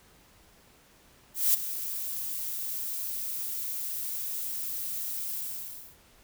violet noise with ADSR envelope, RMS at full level -21 dBFS, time 1.34-5.97 s, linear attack 200 ms, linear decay 11 ms, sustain -13 dB, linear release 600 ms, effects pink hiss -59 dBFS RMS until 6.23 s

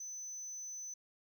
sine tone, 6060 Hz, F#8, 40 cents sharp, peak -40 dBFS, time 0-0.94 s, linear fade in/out 5 ms, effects tanh soft clip ceiling -41 dBFS + 12-bit

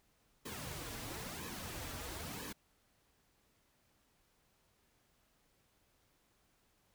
pink noise with flanger, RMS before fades -45 dBFS, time 0.45-2.53 s, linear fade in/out 10 ms, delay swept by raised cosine 1.4 to 5.6 ms, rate 1 Hz, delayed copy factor -0.7, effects pink hiss -74 dBFS RMS until 6.94 s

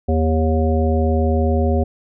harmonic tone with a mistuned harmonic, 79.6 Hz, D#2, 40 cents sharp, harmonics 1 / 3 / 5 / 7 / 9, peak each -16 / -21 / -23 / -24 / -26 dBFS, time 0.08-1.84 s, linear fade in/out 10 ms, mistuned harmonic 7, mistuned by -23 cents, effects none

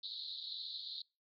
pink band-pass noise, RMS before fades -45 dBFS, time 0.03-1.02 s, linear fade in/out 5 ms, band 3700 to 4300 Hz, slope 96 dB/octave, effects noise-tail reverb RT60 0.3 s tail -26 dB re dry

